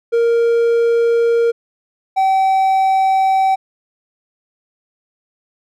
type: tone pair in turn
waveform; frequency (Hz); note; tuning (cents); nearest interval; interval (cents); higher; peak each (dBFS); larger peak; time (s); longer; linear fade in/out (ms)
triangle; 466.2 / 767.7; A#4 / G5; 0 / -36; major sixth; 864; second; -9; neither; 0.12-1.52 / 2.16-3.56; neither; 20
effects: none